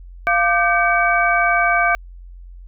sine tone cluster, 694 / 1191 / 1548 / 2273 Hz, F5 / D6 / G6 / C#7, -11 / +24 / -22 / +43 cents, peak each -18 / -20 / -18 / -20 dBFS, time 0.27-1.95 s, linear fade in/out 0 ms, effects added 44 Hz sine -35 dBFS peak until 2.67 s

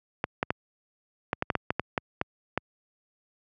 clicks, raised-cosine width 0.5 ms, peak -10 dBFS, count 12, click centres 0.241 / 0.429 / 0.505 / 1.331 / 1.424 / 1.502 / 1.553 / 1.705 / 1.796 / 1.978 / 2.214 / 2.576 s, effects high-pass 80 Hz 12 dB/octave

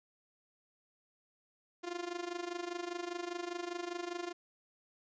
sawtooth tone with amplitude modulation, 349.2 Hz, F4, in tune, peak -31 dBFS, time 1.83-4.33 s, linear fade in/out 20 ms, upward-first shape sine, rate 25 Hz, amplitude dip 80%, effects resampled to 16000 Hz

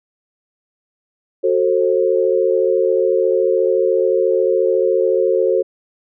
sine chord, F# diminished, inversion none, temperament just, 370 / 444 / 532.8 Hz, F#4 / A4 / C5, 0 / +16 / +31 cents, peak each -17 dBFS, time 1.43-5.63 s, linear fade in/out 20 ms, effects none

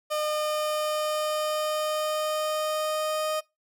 30% pulse tone with pitch glide, 607 to 619 Hz, D#5 to D#5, -43 to -9 cents, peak -23 dBFS, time 0.1-3.41 s, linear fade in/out 20 ms, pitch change +34 cents, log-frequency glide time 0.23-3.28 s, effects noise-tail reverb RT60 0.2 s tail -21 dB re dry

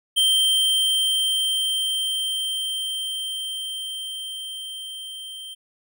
square tone with level ramp, 3138 Hz, G7, 1 cent sharp, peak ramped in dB -16 to -35 dBFS, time 0.16-5.55 s, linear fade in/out 20 ms, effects none

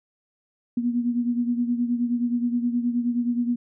sine beating tone pair, 238.9 / 248.4 Hz, A#3 / B3, +43 / +10 cents, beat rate 9.5 Hz, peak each -22 / -28 dBFS, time 0.77-3.56 s, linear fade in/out 5 ms, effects none

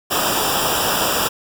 pink noise with comb filter, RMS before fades -19 dBFS, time 0.1-1.29 s, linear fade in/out 20 ms, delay 0.47 ms, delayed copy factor -0.9, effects none

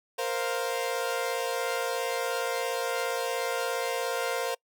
sawtooth chord, Bb suspended second, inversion none, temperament equal, 466.2 / 523.3 / 698.5 Hz, Bb4 / C5 / F5, 0 / 0 / 0 cents, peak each -28 / -28 / -31 dBFS, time 0.18-4.55 s, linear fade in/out 10 ms, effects noise-tail reverb RT60 0.1 s tail -25 dB re dry

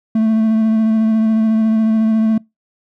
triangle tone with vibrato, 220.7 Hz, A3, 5 cents sharp, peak -9 dBFS, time 0.15-2.38 s, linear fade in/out 5 ms, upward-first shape sine, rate 14 Hz, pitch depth 18 cents each way, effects noise-tail reverb RT60 0.2 s tail -24 dB re dry

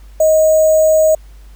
sine tone with sample-and-hold, 627 Hz, D#5, 13 cents sharp, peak -7 dBFS, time 0.2-1.15 s, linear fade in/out 5 ms, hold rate 7350 Hz, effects added 50 Hz sine -35 dBFS peak until 1.55 s + pink hiss -51 dBFS RMS until 1.55 s

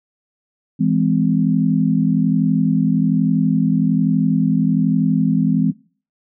sine chord, E augmented, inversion none, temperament just, 164.81 / 206 / 257.5 Hz, E3 / G#3 / B#3, 0 / -14 / -28 cents, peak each -18 dBFS, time 0.79-5.72 s, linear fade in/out 20 ms, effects noise-tail reverb RT60 0.4 s tail -19 dB re dry

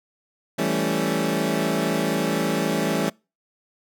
20% pulse chord, A dominant seventh, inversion second, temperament equal, 164.81 / 196 / 220 / 277.2 Hz, E3 / G3 / A3 / C#4, 0 / 0 / 0 / 0 cents, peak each -22 dBFS, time 0.58-3.1 s, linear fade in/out 10 ms, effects noise-tail reverb RT60 0.3 s tail -26 dB re dry

